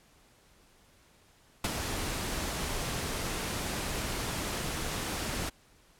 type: noise with ADSR envelope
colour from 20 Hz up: pink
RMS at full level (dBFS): -28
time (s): 1.64-5.5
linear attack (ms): 4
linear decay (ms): 31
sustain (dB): -6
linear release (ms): 16
effects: pink hiss -62 dBFS RMS until 5.99 s + low-pass 12000 Hz 12 dB/octave